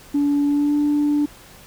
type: tone with pitch glide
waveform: sine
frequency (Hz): 287.2 to 293.4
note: D4 to D4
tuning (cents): -39 to -2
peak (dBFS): -14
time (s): 0.14-1.26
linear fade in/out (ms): 10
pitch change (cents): +37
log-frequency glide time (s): 0.46-0.76
effects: tanh soft clip ceiling -13 dBFS + pink hiss -45 dBFS RMS until 1.66 s